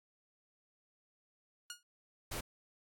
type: tone with exponential decay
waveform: 10% pulse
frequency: 1436 Hz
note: F6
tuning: 48 cents sharp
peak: -31 dBFS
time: 1.7-1.83 s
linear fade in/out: 1 ms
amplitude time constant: 27 ms
type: noise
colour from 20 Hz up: pink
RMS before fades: -40 dBFS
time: 2.31-2.41 s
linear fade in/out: 10 ms
effects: AAC 64 kbps